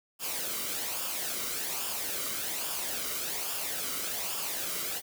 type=noise with flanger; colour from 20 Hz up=white; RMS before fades=-34 dBFS; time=0.19-5.02 s; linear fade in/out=50 ms; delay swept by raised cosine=0.49 to 1.18 ms; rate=1.2 Hz; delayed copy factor=-0.55; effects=none